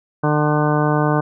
harmonic tone, 150.1 Hz, D3, 38 cents sharp, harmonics 1 / 2 / 3 / 4 / 5 / 6 / 7 / 8 / 10, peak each -18 / -21 / -23 / -24 / -25 / -26 / -26 / -27 / -28 dBFS, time 0.23-1.21 s, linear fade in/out 10 ms, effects none

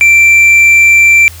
sine tone with hard clipping, 2349 Hz, D7, in tune, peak -3 dBFS, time 0.01-1.28 s, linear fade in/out 0 ms, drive 3 dB, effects added 83 Hz sine -29 dBFS peak until 1.4 s + white hiss -34 dBFS RMS until 1.4 s

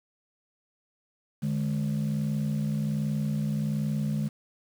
sine tone pair together, 149.3 / 210.6 Hz, D3 / G#3, +29 / +24 cents, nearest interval tritone, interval 595 cents, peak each -26 / -27 dBFS, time 1.42-4.29 s, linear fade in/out 20 ms, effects tanh soft clip ceiling -22 dBFS + 8-bit

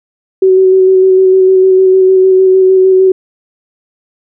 sine tone with vibrato, 376.7 Hz, F#4, 31 cents sharp, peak -3 dBFS, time 0.42-3.12 s, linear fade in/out 5 ms, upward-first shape square, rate 6.6 Hz, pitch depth 13 cents each way, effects none

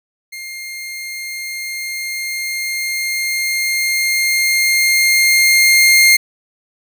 sawtooth tone with level ramp, 2118 Hz, C7, 21 cents sharp, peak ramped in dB -24 to -3 dBFS, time 0.32-6.17 s, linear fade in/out 10 ms, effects none

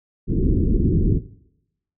pink low-pass noise, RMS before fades -18 dBFS, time 0.27-1.21 s, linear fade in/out 50 ms, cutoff 380 Hz, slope 48 dB/octave, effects noise-tail reverb RT60 0.8 s tail -18 dB re dry

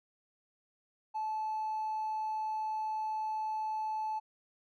sine tone with hard clipping, 868 Hz, A5, 24 cents flat, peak -33 dBFS, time 1.14-4.2 s, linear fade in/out 20 ms, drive 1 dB, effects none

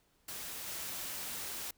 white noise with level steps, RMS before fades -43 / -41 dBFS, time 0.28-1.71 s, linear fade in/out 5 ms, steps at 0.67 s, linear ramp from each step 2 ms, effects pink hiss -72 dBFS RMS until 1.77 s

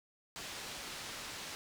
white low-pass noise, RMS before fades -45 dBFS, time 0.36-1.55 s, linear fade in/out 0 ms, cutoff 5500 Hz, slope 12 dB/octave, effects none

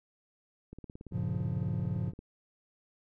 click train, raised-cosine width 3 ms, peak -32 dBFS, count 27, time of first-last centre 0.73-2.191 s, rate 17.8 Hz
triangle chord, G half-diminished seventh, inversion none, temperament just, 98 / 117.6 / 141.12 / 176.4 Hz, G2 / Bb2 / Db3 / F3, 0 / +16 / +31 / +18 cents, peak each -34 dBFS, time 1.11-2.13 s, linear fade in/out 50 ms
effects none

